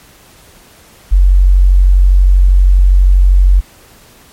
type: tone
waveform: sine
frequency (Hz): 46.25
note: F#1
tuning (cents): 0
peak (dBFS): -3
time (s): 1.11-3.61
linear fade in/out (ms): 20
effects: pink hiss -42 dBFS RMS until 4.32 s + MP3 64 kbps